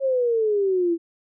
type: exponential sweep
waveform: sine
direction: down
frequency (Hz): 549 to 329.6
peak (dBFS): -18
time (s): 0-0.98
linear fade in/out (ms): 50
effects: none